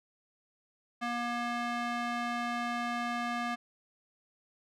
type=tone with band-pass filter; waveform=square; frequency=238.7 Hz; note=A#3; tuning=41 cents sharp; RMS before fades=-34 dBFS; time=1.01-3.56 s; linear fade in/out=20 ms; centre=1400 Hz; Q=0.85; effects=none